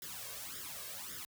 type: noise with flanger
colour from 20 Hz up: white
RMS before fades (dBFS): -45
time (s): 0.02-1.25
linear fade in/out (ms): 2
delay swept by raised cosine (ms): 0.57 to 1.87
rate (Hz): 1.8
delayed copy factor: +0.9
effects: high-pass 60 Hz 12 dB/octave